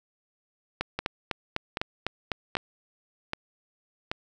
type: two click trains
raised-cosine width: 0.3 ms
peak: -11 / -13 dBFS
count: 8 / 5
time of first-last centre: 0.81-2.569 / 0.99-4.115 s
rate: 3.98 / 1.28 Hz
effects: none